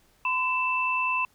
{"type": "tone pair together", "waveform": "sine", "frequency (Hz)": [1015, 2655], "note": ["B5", "E7"], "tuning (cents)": [47, 12], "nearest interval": "octave + perfect fourth", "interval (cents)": 1665, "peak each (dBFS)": -26, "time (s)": [0.25, 1.25], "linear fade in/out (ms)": 2, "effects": ["pink hiss -63 dBFS RMS until 1.34 s"]}